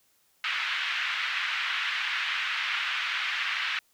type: band-pass noise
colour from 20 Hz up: white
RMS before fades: -30 dBFS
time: 0.44-3.79 s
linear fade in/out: 2 ms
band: 1300 to 3000 Hz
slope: 24 dB/octave
effects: white hiss -67 dBFS RMS until 3.93 s